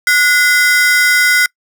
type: ring-modulated tone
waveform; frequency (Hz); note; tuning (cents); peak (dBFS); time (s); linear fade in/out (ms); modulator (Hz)
45% pulse; 1750; A6; -10; -5; 0.07-1.46; 2; 290
effects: noise-tail reverb RT60 0.1 s tail -26 dB re dry